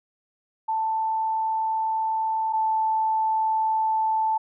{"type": "tone pair in turn", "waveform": "sine", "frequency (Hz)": [884, 879.3], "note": ["A5", "A5"], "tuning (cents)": [8, -1], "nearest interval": "unison", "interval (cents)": 9, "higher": "first", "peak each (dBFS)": [-22, -20], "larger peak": "second", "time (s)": [[0.68, 2.53], [2.53, 4.38]], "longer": "neither", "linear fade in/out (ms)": 10, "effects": []}